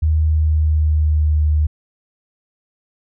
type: tone with pitch glide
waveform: sine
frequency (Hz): 78.1 to 76.01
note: D#2 to D#2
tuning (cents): +7 to -40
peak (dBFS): -12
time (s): 0.02-1.67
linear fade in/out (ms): 10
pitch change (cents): -47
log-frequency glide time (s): 0.2-1.44
effects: none